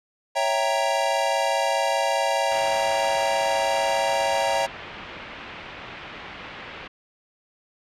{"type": "chord", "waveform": "square", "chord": "C# diminished seventh", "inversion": "none", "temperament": "equal", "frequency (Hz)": [554.4, 659.3, 784, 932.3], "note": ["C#5", "E5", "G5", "Bb5"], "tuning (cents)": [0, 0, 0, 0], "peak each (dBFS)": -27, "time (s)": [0.35, 4.67], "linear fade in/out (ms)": 20}
{"type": "low-pass noise", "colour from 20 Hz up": "white", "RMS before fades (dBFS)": -39, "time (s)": [2.51, 6.88], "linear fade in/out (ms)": 10, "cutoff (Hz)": 2900, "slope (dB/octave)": 24}
{"effects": ["low-pass 8000 Hz 12 dB/octave"]}